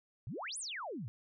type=exponential two-way sweep; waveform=sine; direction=up then down; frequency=97.6 to 10490 to 97.6 Hz; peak=-39 dBFS; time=0.27-1.08 s; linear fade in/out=0 ms; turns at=0.58 s; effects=none